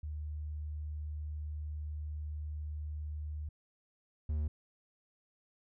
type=tone pair in turn; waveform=sine / triangle; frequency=75.6 / 75.6 Hz; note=D#2 / D#2; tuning=-49 / -49 cents; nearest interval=unison; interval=0 cents; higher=neither; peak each=-37 / -29 dBFS; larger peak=second; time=0.03-3.49 / 4.29-4.48 s; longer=first; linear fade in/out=5 ms; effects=none